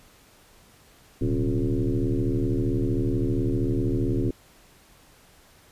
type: tone with frequency modulation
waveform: sine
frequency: 119.7 Hz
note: A#2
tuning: 46 cents sharp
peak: -21 dBFS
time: 1.21-4.31 s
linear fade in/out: 5 ms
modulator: 75.6 Hz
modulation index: 3.6
effects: pink hiss -55 dBFS RMS until 5.71 s + resampled to 32000 Hz